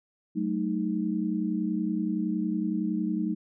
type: chord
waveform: sine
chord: D# diminished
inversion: first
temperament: equal with one note detuned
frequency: 189.21 / 220 / 311.1 Hz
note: F#3 / A3 / D#4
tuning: +39 / 0 / 0 cents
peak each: -30 dBFS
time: 0.35-3.35 s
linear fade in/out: 20 ms
effects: none